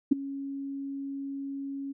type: tone with ADSR envelope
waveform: sine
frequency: 276.1 Hz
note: C#4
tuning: 7 cents flat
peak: -14 dBFS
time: 0.11-1.93 s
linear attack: 12 ms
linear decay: 11 ms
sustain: -19 dB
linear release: 19 ms
effects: none